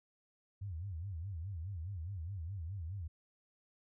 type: tone with vibrato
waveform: sine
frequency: 89.6 Hz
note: F2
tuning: 45 cents sharp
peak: -39 dBFS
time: 0.61-3.08 s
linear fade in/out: 10 ms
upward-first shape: sine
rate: 4.8 Hz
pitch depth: 230 cents each way
effects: none